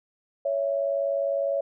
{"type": "tone pair together", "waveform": "sine", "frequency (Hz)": [559.4, 659.3], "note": ["C#5", "E5"], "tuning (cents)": [16, 0], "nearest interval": "minor third", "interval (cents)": 284, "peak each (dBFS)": [-24, -29], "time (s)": [0.45, 1.61], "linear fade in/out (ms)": 5, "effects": []}